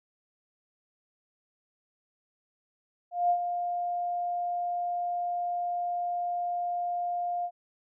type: tone with ADSR envelope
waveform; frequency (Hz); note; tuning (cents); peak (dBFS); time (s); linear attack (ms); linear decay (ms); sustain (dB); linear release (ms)
sine; 704; F5; +14; -20; 3.11-7.51; 190; 76; -8; 63
effects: none